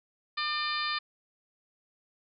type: harmonic tone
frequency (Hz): 600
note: D5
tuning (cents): +37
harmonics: 2 / 3 / 4 / 5 / 6 / 7 / 8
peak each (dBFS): -33 / -36 / -37 / -42 / -37 / -38 / -39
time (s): 0.37-0.99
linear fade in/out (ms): 10
effects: none